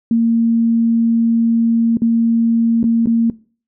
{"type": "tone with dropouts", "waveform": "sine", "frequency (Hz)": 230, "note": "A#3", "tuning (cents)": -23, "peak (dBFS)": -10, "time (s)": [0.11, 3.3], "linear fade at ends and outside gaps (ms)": 2, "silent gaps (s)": [[1.971, 2.019], [2.83, 2.84], [3.059, 3.071]], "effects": ["noise-tail reverb RT60 0.4 s tail -21 dB re dry"]}